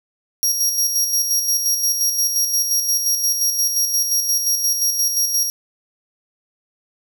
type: tone with tremolo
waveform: 25% pulse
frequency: 5640 Hz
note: F8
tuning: 16 cents sharp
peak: -10 dBFS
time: 0.43-5.5 s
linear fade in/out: 0 ms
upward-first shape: square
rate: 5.7 Hz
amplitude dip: 45%
effects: none